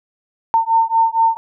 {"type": "beating tone pair", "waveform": "sine", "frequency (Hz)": [904, 908.3], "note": ["A5", "A#5"], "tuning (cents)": [47, -45], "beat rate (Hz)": 4.3, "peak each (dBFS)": -15, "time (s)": [0.54, 1.37], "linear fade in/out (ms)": 0, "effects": []}